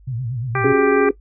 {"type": "tone with vibrato", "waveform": "sine", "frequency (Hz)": 121.9, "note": "B2", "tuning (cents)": -22, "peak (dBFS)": -22, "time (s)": [0.07, 0.73], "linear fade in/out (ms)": 10, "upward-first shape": "sine", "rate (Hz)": 8.5, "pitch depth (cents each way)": 150}
{"type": "harmonic tone", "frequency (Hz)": 393.5, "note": "G4", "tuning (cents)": 7, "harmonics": [1, 2, 3, 4, 5, 6], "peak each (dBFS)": [-24, -26, -23, -25, -29, -29], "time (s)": [0.55, 1.09], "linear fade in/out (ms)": 2}
{"type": "chord", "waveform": "sine", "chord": "C# suspended fourth", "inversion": "none", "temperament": "equal", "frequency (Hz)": [277.2, 370, 415.3], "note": ["C#4", "F#4", "G#4"], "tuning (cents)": [0, 0, 0], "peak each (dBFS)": [-19, -21, -15], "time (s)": [0.64, 1.11], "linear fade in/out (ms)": 5}
{"effects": ["noise-tail reverb RT60 0.1 s tail -18 dB re dry", "added 50 Hz sine -44 dBFS peak until 1.2 s"]}